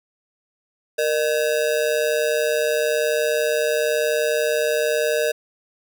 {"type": "ring-modulated tone", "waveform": "square", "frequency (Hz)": 537, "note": "C5", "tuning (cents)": 45, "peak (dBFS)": -16, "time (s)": [0.98, 5.32], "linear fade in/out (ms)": 10, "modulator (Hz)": 70.5, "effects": []}